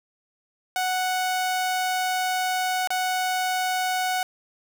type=tone with dropouts; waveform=sawtooth; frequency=740 Hz; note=F#5; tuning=in tune; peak=-19 dBFS; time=0.76-4.23 s; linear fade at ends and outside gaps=1 ms; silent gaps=2.874-2.904 s; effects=none